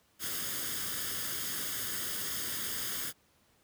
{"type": "noise with comb filter", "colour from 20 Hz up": "white", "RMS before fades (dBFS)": -36, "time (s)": [0.19, 3.13], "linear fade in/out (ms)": 50, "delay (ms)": 0.6, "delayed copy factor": 0.65, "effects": ["pink hiss -68 dBFS RMS until 3.63 s", "high-pass 60 Hz 12 dB/octave"]}